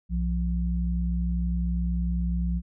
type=tone pair together; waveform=sine; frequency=61.74 / 174.22 Hz; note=B1 / F3; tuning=0 / -4 cents; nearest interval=octave + tritone; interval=1796 cents; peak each=-25 / -28 dBFS; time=0.09-2.62 s; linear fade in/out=50 ms; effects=none